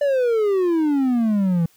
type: exponential sweep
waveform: triangle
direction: down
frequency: 587.3 to 163 Hz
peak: -14 dBFS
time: 0.01-1.66 s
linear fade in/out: 5 ms
effects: white hiss -57 dBFS RMS until 1.76 s